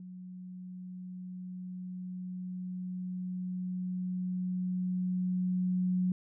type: tone with level ramp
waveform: sine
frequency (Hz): 182.6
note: F#3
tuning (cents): -23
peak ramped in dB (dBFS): -43 to -26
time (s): 0-6.12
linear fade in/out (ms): 2
effects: none